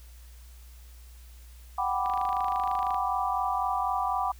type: chord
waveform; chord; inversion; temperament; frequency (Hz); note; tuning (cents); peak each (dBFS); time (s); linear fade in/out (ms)
sine; G major seventh; third; equal; 740 / 784 / 987.8 / 1174.7; F#5 / G5 / B5 / D6; 0 / 0 / 0 / 0; -31; 1.78-4.32; 5
type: click train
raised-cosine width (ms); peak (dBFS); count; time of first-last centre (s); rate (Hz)
0.3; -26; 24; 2.06-2.945; 26
effects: added 60 Hz sine -46 dBFS peak until 4.39 s + white hiss -58 dBFS RMS until 4.39 s